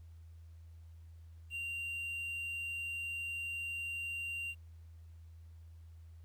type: tone with quantisation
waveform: triangle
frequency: 2770 Hz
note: F7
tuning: 15 cents flat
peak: -36 dBFS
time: 1.5-4.55 s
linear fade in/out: 50 ms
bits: 11
effects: added 82 Hz sine -51 dBFS peak until 6.24 s + pink hiss -75 dBFS RMS until 6.24 s